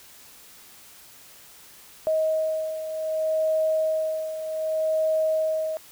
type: beating tone pair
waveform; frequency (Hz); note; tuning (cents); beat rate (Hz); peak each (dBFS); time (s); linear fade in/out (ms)
sine; 631 / 631.65; D#5 / D#5; +24 / +26; 0.65; -23 / -29; 2.07-5.77; 0
effects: white hiss -49 dBFS RMS until 5.91 s